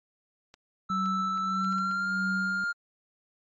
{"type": "clicks", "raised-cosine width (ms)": 0.2, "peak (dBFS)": -31, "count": 7, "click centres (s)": [0.541, 1.059, 1.376, 1.646, 1.725, 1.784, 1.913]}
{"type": "tone with pitch glide", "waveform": "triangle", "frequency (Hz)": [1318.5, 1405], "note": ["E6", "F6"], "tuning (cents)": [0, 10], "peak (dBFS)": -25, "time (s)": [0.89, 2.73], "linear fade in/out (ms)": 20, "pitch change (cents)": 110, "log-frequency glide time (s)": [1.42, 2.11]}
{"type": "tone with tremolo", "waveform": "sine", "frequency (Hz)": 190, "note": "F#3", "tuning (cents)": 46, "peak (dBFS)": -29, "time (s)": [0.9, 2.64], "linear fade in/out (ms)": 0, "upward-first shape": "sine", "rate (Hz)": 1.6, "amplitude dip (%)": 65}
{"effects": ["MP3 32 kbps"]}